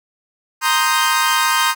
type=chord; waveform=sawtooth; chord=C minor seventh; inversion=third; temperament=equal; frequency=932.3 / 1046.5 / 1244.5 / 1568 Hz; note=Bb5 / C6 / Eb6 / G6; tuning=0 / 0 / 0 / 0 cents; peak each=-16 dBFS; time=0.61-1.75 s; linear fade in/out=50 ms; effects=none